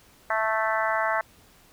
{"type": "harmonic tone", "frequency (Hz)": 220, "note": "A3", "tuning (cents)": 0, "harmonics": [3, 4, 5, 6, 7, 8, 9], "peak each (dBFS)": [-28, -29, -30, -31, -31, -32, -33], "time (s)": [0.3, 1.21], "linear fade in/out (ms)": 2, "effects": ["pink hiss -56 dBFS RMS until 1.72 s"]}